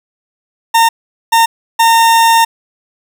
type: tone bursts at uneven times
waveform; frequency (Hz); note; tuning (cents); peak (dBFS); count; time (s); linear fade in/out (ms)
40% pulse; 914; A#5; -34; -5; 3; 0.74-0.89 / 1.32-1.46 / 1.79-2.45; 10
effects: none